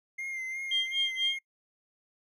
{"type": "tone with vibrato", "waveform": "triangle", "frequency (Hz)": 2102, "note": "C7", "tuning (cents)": 7, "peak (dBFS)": -32, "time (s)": [0.18, 1.39], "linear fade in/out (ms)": 10, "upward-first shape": "sine", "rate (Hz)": 2.8, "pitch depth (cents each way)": 36}
{"type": "tone with tremolo", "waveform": "sine", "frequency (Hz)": 3200, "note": "G7", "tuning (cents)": 35, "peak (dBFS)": -23, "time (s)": [0.71, 1.38], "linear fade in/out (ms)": 5, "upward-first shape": "sine", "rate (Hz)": 4.1, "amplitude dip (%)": 100}
{"effects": ["noise-tail reverb RT60 0.1 s tail -25 dB re dry", "tanh soft clip ceiling -17 dBFS"]}